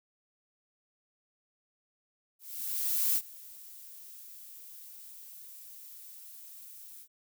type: noise with ADSR envelope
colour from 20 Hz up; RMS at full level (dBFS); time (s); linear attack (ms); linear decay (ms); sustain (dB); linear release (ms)
violet; -27; 2.39-7.08; 770; 53; -22; 68
effects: none